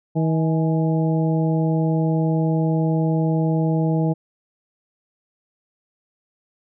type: harmonic tone with a mistuned harmonic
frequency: 160 Hz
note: D#3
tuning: 49 cents sharp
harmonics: 1 / 2 / 3 / 4 / 5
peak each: -18 / -24 / -28 / -30 / -32 dBFS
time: 0.15-4.14 s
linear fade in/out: 20 ms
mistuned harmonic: 5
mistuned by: +62 cents
effects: none